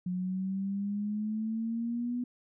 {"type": "exponential sweep", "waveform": "sine", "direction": "up", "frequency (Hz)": [179.4, 246.9], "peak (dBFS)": -30, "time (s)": [0.06, 2.24], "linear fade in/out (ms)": 5, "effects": []}